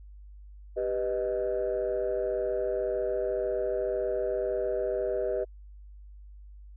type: chord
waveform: sine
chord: G augmented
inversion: none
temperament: equal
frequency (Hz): 392 / 493.9 / 622.3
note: G4 / B4 / D#5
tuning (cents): 0 / 0 / 0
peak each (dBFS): -30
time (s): 0.76-5.45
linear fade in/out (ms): 20
effects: tanh soft clip ceiling -21 dBFS + added 50 Hz sine -45 dBFS peak until 6.76 s